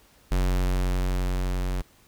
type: tone with level ramp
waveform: square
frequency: 45.76 Hz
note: F#1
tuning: 18 cents flat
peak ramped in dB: -21 to -26 dBFS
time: 0.31-1.82 s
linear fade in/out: 10 ms
effects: pink hiss -58 dBFS RMS until 2.07 s

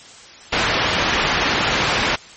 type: low-pass noise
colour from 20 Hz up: white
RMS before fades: -19 dBFS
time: 0.52-2.16 s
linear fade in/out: 10 ms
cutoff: 2700 Hz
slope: 12 dB/octave
effects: white hiss -41 dBFS RMS until 2.36 s + MP3 32 kbps

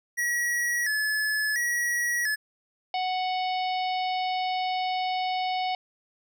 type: tone with vibrato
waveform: square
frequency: 1815 Hz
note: A#6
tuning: 47 cents flat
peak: -25 dBFS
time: 0.17-2.36 s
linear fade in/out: 20 ms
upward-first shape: square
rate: 0.72 Hz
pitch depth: 95 cents each way
type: harmonic tone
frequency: 740 Hz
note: F#5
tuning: in tune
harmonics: 1 / 3 / 4 / 5 / 6 / 7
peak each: -26 / -36 / -38 / -40 / -42 / -43 dBFS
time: 2.94-5.75 s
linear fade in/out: 2 ms
effects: none

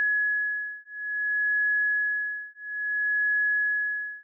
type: beating tone pair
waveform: sine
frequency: 1688 / 1688.59 Hz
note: G#6 / G#6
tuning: +28 / +28 cents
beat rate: 0.59 Hz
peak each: -27 dBFS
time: 0-4.23 s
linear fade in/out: 0 ms
effects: none

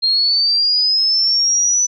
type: linear sweep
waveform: sine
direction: up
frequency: 4186 to 6000 Hz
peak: -12 dBFS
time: 0.02-1.87 s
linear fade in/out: 20 ms
effects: none

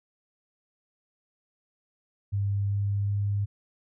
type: tone with pitch steps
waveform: sine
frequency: 100.2 / 100.78 / 101.36 Hz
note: G2 / G2 / G#2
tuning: +38 / +48 / -42 cents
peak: -24 dBFS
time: 2.32-3.46 s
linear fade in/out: 20 ms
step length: 380 ms
effects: none

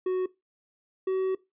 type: tone pair in turn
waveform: triangle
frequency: 370 / 378 Hz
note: F#4 / F#4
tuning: 0 / +37 cents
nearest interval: unison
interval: 37 cents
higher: second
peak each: -22 dBFS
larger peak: neither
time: 0.06-0.26 / 1.07-1.35 s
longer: second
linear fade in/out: 5 ms
effects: noise-tail reverb RT60 0.2 s tail -19 dB re dry + resampled to 8000 Hz

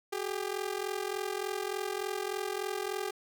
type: ring-modulated tone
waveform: sawtooth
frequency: 398.8 Hz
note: G4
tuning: 30 cents sharp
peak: -26 dBFS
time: 0.12-3.11 s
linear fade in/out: 10 ms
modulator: 21.7 Hz
effects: 9-bit

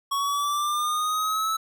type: linear sweep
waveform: square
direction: up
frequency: 1108.7 to 1312 Hz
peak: -24 dBFS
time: 0.11-1.57 s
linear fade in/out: 10 ms
effects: none

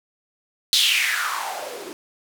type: noise with band-pass filter sweep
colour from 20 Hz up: blue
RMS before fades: -23 dBFS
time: 0.73-1.93 s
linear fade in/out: 0 ms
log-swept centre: 4000 to 320 Hz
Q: 5.4
effects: none

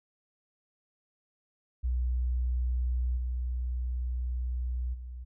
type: tone with level steps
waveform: sine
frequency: 61.74 Hz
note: B1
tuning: in tune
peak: -26 / -29 / -38 dBFS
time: 1.83-5.25 s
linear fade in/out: 20 ms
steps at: 3.16 / 4.93 s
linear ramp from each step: 20 ms
effects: none

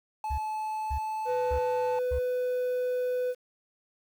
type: tone with pitch glide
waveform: triangle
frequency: 864 to 877.1 Hz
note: A5 to A5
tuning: -32 to -6 cents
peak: -28 dBFS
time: 0.24-1.99 s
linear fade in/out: 2 ms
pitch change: +26 cents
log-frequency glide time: 0.5-1.71 s
type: tone bursts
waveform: sine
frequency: 69.5 Hz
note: C#2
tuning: 5 cents sharp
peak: -28 dBFS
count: 4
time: 0.3-2.192 s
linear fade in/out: 10 ms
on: 83 ms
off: 520 ms
type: tone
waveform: triangle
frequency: 499.2 Hz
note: B4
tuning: 19 cents sharp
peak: -24 dBFS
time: 1.25-3.35 s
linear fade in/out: 50 ms
effects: tanh soft clip ceiling -18 dBFS + 9-bit

